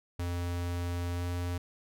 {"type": "tone with pitch glide", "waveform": "square", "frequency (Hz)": [87.4, 88.06], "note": ["F2", "F2"], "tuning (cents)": [2, 15], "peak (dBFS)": -32, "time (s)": [0.19, 1.58], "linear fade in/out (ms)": 5, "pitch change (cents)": 13, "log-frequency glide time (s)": [1.15, 1.23], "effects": []}